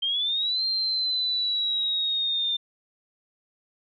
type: linear two-way sweep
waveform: sine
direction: up then down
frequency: 3143 to 4182 to 3595 Hz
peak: -23 dBFS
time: 0.02-2.57 s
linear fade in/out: 10 ms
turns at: 0.65 s
effects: none